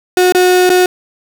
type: tone with dropouts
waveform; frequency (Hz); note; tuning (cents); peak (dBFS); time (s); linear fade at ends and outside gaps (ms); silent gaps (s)
35% pulse; 364; F#4; -28; -5; 0.17-0.86; 2; 0.323-0.348 / 0.694-0.7
effects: none